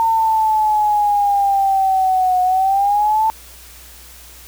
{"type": "exponential two-way sweep", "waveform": "sine", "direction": "down then up", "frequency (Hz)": [910, 730, 890], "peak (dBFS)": -12, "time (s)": [0, 3.3], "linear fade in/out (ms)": 0, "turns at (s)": 2.42, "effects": ["added 60 Hz sine -43 dBFS peak until 4.47 s", "white hiss -41 dBFS RMS until 4.47 s"]}